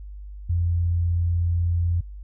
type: tone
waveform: sine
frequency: 86.1 Hz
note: F2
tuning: 24 cents flat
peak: -19 dBFS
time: 0.49-2.01 s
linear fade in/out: 10 ms
effects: added 50 Hz sine -35 dBFS peak until 2.23 s